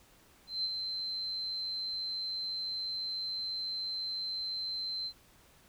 sine tone with ADSR envelope, 4097 Hz, C8, 37 cents flat, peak -29 dBFS, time 0.47-5.13 s, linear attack 170 ms, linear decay 40 ms, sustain -5 dB, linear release 67 ms, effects pink hiss -62 dBFS RMS until 5.68 s

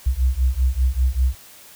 sine beating tone pair, 61.74 / 66.84 Hz, B1 / C2, 0 / +38 cents, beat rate 5.1 Hz, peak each -19 / -19 dBFS, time 0.06-1.35 s, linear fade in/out 10 ms, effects white hiss -45 dBFS RMS until 1.75 s

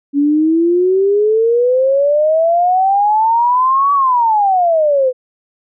sine exponential two-way sweep, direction up then down, 280 to 1146 to 499 Hz, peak -9 dBFS, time 0.13-5.13 s, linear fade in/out 50 ms, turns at 3.93 s, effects none

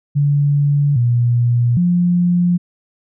sine tone with pitch steps, 143.8 / 120.2 / 176.2 Hz, D3 / B2 / F3, -36 / -46 / +16 cents, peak -11 dBFS, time 0.15-2.58 s, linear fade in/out 20 ms, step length 810 ms, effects none

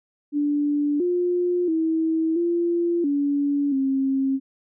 sine tone with pitch steps, 291.7 / 354.8 / 322.4 / 343.3 / 285.1 / 269 Hz, D4 / F4 / E4 / F4 / C#4 / C4, -12 / +27 / -38 / -30 / +49 / +48 cents, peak -19 dBFS, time 0.32-4.4 s, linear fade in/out 50 ms, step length 680 ms, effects none

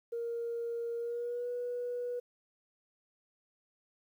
sine tone with pitch glide, 467.8 to 487.7 Hz, A#4 to B4, +6 to -22 cents, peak -33 dBFS, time 0.12-2.2 s, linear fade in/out 10 ms, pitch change +72 cents, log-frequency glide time 0.97-1.48 s, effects tanh soft clip ceiling -29 dBFS + 11-bit

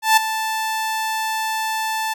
sawtooth tone with ADSR envelope, 880 Hz, A5, in tune, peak -5 dBFS, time 0.02-2.14 s, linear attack 150 ms, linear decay 9 ms, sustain -12 dB, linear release 12 ms, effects none

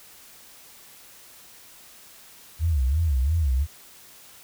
sine tone with vibrato, 73 Hz, D2, 10 cents flat, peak -19 dBFS, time 2.59-3.67 s, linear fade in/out 50 ms, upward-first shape sine, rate 2.9 Hz, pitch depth 250 cents each way, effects white hiss -49 dBFS RMS until 4.43 s

